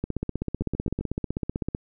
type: two click trains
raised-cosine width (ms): 3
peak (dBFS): -14 / -18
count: 28 / 4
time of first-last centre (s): 0.04-1.749 / 0.62-1.01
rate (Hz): 15.8 / 7.69
effects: none